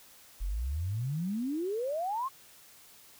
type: exponential sweep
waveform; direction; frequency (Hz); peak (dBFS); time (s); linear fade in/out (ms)
sine; up; 41.2 to 1108.7; -30; 0.4-2.29; 20
effects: white hiss -56 dBFS RMS until 3.19 s